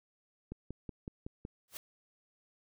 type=click train; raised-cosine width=3 ms; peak=-28 dBFS; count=6; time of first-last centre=0.52-1.451 s; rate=5.37 Hz
type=noise with exponential growth; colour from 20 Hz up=white; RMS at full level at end=-39 dBFS; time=1.68-1.77 s; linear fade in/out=1 ms; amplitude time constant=18 ms
effects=none